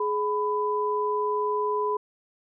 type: tone pair together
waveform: sine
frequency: 420 / 997.8 Hz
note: G#4 / B5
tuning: +19 / +17 cents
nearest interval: octave + minor third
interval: 1498 cents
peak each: -26 dBFS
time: 0-1.97 s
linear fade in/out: 5 ms
effects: none